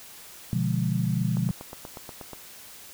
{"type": "chord", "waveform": "sine", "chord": "B diminished seventh", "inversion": "none", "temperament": "equal", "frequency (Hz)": [123.47, 146.83, 174.61, 207.7], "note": ["B2", "D3", "F3", "Ab3"], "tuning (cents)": [0, 0, 0, 0], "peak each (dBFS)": [-27, -30, -27, -31], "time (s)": [0.53, 1.51], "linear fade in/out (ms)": 0}
{"type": "click train", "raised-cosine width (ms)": 1, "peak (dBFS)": -24, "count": 9, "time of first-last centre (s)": [1.37, 2.333], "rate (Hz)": 8.31}
{"effects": ["white hiss -46 dBFS RMS until 2.93 s"]}